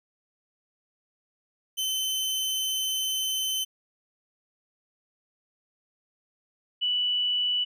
sawtooth / sine tone pair in turn, 3063 / 2962 Hz, G7 / F#7, -41 / +1 cents, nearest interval minor second, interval 58 cents, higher first, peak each -23 dBFS, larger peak neither, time 1.77-3.65 / 6.81-7.65 s, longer first, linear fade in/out 20 ms, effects none

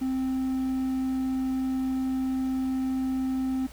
triangle tone, 261.6 Hz, C4, in tune, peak -23 dBFS, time 0.01-3.67 s, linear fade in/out 10 ms, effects added 60 Hz sine -45 dBFS peak until 3.72 s + pink hiss -50 dBFS RMS until 3.72 s

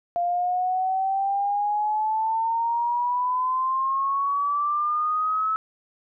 sine exponential sweep, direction up, 693 to 1303 Hz, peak -21 dBFS, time 0.16-5.56 s, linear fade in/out 0 ms, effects none

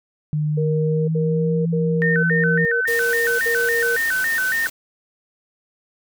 sine tone with pitch glide, 151.3 to 166.91 Hz, D#3 to E3, -48 to +22 cents, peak -18 dBFS, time 0.33-2.65 s, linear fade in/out 0 ms, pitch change +170 cents, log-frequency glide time 0.55-1.54 s
sine tone bursts, 468.9 Hz, A#4, 10 cents sharp, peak -21 dBFS, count 6, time 0.57-3.965 s, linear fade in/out 10 ms, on 510 ms, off 67 ms
sine tone with vibrato, 1666 Hz, G#6, 5 cents sharp, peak -18 dBFS, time 2.02-4.67 s, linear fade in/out 0 ms, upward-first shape square, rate 3.6 Hz, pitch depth 160 cents each way
white noise, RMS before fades -31 dBFS, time 2.87-4.7 s, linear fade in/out 10 ms
effects none

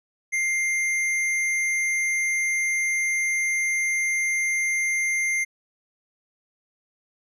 sine tone with hard clipping, 2100 Hz, C7, 6 cents sharp, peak -23 dBFS, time 0.32-5.45 s, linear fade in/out 20 ms, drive 15 dB, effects low-pass 12000 Hz 12 dB/octave

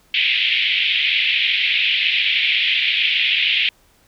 pink band-pass noise, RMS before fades -18 dBFS, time 0.14-3.69 s, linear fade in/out 2 ms, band 2200 to 3500 Hz, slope 48 dB/octave, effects pink hiss -56 dBFS RMS until 4.07 s

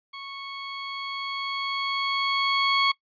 15% pulse tone with level ramp, 1104 Hz, C#6, 7 cents flat, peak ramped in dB -30 to -12 dBFS, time 0.13-2.92 s, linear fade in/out 10 ms, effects noise-tail reverb RT60 0.1 s tail -22 dB re dry + resampled to 11025 Hz

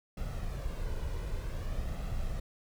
brown noise with flanger, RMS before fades -35 dBFS, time 0.17-2.4 s, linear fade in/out 5 ms, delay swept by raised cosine 1.5 to 2.05 ms, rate 0.52 Hz, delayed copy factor +0.5, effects none

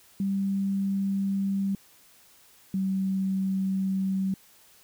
sine tone pair in turn, 196 / 191.52 Hz, G3 / G3, 0 / -40 cents, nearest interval unison, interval 40 cents, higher first, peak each -24 dBFS, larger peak neither, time 0.2-1.75 / 2.74-4.34 s, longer second, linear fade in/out 2 ms, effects white hiss -57 dBFS RMS until 4.83 s

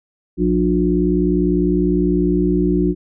harmonic tone, 59.9 Hz, A#1, 48 cents sharp, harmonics 1 / 3 / 5 / 6, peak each -22 / -18 / -18 / -19 dBFS, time 0.37-2.95 s, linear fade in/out 50 ms, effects none

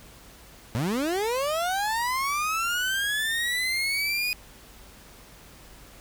30% pulse linear sweep, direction up, 104.3 to 2489 Hz, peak -22 dBFS, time 0.75-4.33 s, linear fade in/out 0 ms, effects added 50 Hz sine -54 dBFS peak until 6 s + pink hiss -50 dBFS RMS until 6 s

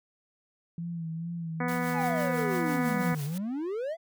sine tone with vibrato, 166.4 Hz, E3, 17 cents sharp, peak -32 dBFS, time 0.78-3.13 s, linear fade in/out 2 ms, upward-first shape sine, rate 2.3 Hz, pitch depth 50 cents each way
harmonic tone, 246.9 Hz, B3, in tune, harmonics 1 / 2 / 3 / 4 / 5 / 6 / 7 / 8 / 9, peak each -32 / -35 / -37 / -38 / -39 / -40 / -40 / -41 / -42 dBFS, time 1.6-3.15 s, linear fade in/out 5 ms
white noise with tremolo, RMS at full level -43 dBFS, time 1.68-3.38 s, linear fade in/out 2 ms, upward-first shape sine, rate 6 Hz, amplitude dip 60%
triangle exponential two-way sweep, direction down then up, 892 to 138.59 to 693 Hz, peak -28 dBFS, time 1.93-3.97 s, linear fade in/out 50 ms, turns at 3.24 s
effects none

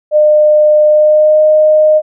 sine tone with pitch glide, 605 to 615.6 Hz, D#5 to D#5, -49 to -19 cents, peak -4 dBFS, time 0.11-2.02 s, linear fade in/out 50 ms, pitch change +30 cents, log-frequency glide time 0.87-1.42 s, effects none

